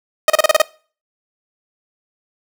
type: tone bursts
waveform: sawtooth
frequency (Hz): 622.3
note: D#5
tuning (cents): 0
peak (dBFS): -4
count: 7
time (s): 0.28-0.618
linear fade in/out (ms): 2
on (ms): 20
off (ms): 33
effects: noise-tail reverb RT60 0.4 s tail -22 dB re dry